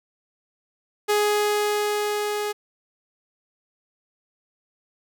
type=tone with level ramp; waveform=sawtooth; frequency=417 Hz; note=G#4; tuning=7 cents sharp; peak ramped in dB=-14 to -21 dBFS; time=1.08-2.53 s; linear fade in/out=20 ms; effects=none